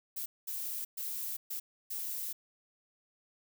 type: noise bursts at uneven times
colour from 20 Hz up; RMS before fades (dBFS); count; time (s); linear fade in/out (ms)
violet; -38; 5; 0.16-0.26 / 0.47-0.85 / 0.97-1.37 / 1.5-1.6 / 1.9-2.33; 10
effects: none

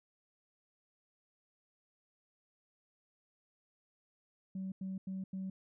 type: tone bursts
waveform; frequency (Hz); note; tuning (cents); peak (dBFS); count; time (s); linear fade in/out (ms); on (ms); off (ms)
sine; 190; F#3; +46; -36; 4; 4.55-5.5; 5; 170; 90
effects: tanh soft clip ceiling -34 dBFS

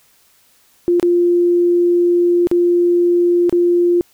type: tone with dropouts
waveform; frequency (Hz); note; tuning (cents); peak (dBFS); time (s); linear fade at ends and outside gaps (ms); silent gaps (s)
sine; 349.2; F4; 0; -10; 0.88-4.01; 0; 0.998-1.028 / 2.471-2.514 / 3.495-3.526
effects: white hiss -54 dBFS RMS until 4.13 s

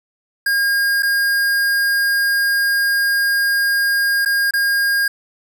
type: tone with dropouts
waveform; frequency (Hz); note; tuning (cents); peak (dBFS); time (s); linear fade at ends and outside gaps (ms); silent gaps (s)
square; 1620; G#6; -43; -15; 0.46-5.08; 5; 1.024-1.03 / 4.25-4.258 / 4.509-4.536
effects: none

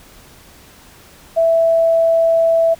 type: tone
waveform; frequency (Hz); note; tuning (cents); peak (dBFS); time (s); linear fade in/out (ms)
sine; 660; E5; +2; -10; 1.36-2.75; 20
effects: pink hiss -44 dBFS RMS until 2.79 s

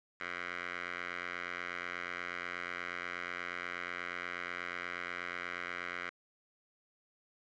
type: tone with band-pass filter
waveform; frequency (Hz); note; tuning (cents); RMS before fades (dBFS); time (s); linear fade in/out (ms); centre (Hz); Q
10% pulse; 88.3; F2; +20; -41; 0.2-6.1; 10; 1800; 4.8
effects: resampled to 16000 Hz + 10-bit

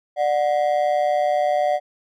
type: ring-modulated tone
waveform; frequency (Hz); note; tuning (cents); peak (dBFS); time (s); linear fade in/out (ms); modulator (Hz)
triangle; 663; E5; +10; -12; 0.16-1.8; 50; 70.3
effects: none

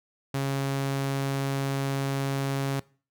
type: tone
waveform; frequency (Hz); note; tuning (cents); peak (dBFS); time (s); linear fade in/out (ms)
sawtooth; 137.2; C#3; -17; -22; 0.34-2.8; 5
effects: noise-tail reverb RT60 0.4 s tail -22 dB re dry

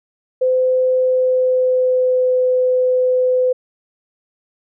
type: tone with pitch glide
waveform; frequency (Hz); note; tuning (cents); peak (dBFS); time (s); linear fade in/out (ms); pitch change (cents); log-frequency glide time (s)
sine; 512 to 506.7; C5 to B4; -38 to +44; -12; 0.41-3.53; 10; -18; 0.96-2.37
effects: none

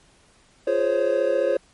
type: chord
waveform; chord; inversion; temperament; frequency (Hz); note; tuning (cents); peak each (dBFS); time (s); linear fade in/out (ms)
triangle; Db major seventh; first; just; 346.5 / 415.8 / 519.7 / 554.4; F4 / Ab4 / C5 / Db5; -14 / +2 / -12 / 0; -26 / -25 / -21 / -20; 0.67-1.57; 5
effects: pink hiss -57 dBFS RMS until 1.73 s + MP3 48 kbps

